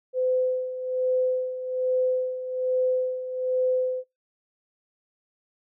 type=tone with tremolo; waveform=sine; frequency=510 Hz; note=C5; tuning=44 cents flat; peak=-20 dBFS; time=0.13-4.04 s; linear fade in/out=50 ms; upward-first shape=sine; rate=1.2 Hz; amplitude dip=70%; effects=noise-tail reverb RT60 0.2 s tail -21 dB re dry